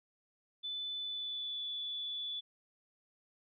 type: tone with pitch glide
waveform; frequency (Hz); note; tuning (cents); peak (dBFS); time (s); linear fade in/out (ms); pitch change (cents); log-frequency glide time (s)
sine; 3500 to 3454; A7 to A7; -10 to -33; -37; 0.63-2.41; 20; -23; 0.99-1.64
effects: none